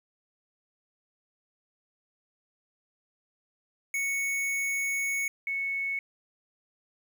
square / sine tone pair in turn, 2217 / 2208 Hz, C#7 / C#7, 0 / -7 cents, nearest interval unison, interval 7 cents, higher first, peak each -28 dBFS, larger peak neither, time 3.94-5.28 / 5.47-5.99 s, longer first, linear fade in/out 2 ms, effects 10-bit

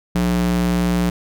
square tone with high-pass filter, 59.6 Hz, A#1, 39 cents sharp, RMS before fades -18 dBFS, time 0.15-1.1 s, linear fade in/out 5 ms, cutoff 130 Hz, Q 7.4, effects none

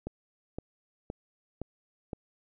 click train, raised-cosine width 2 ms, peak -22 dBFS, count 5, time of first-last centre 0.07-2.132 s, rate 1.94 Hz, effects none

